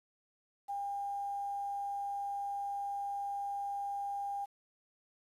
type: tone with quantisation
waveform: sine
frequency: 803 Hz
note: G5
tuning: 41 cents sharp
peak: -35 dBFS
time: 0.68-4.46 s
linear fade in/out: 20 ms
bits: 10
effects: resampled to 32000 Hz